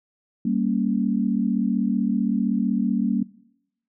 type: chord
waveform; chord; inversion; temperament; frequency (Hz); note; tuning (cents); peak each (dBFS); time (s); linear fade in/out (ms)
sine; G diminished; none; equal with one note detuned; 196 / 231.7 / 277.2; G3 / Bb3 / Db4; 0 / -10 / 0; -24 / -22 / -27; 0.45-3.23; 5
effects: noise-tail reverb RT60 0.8 s tail -21 dB re dry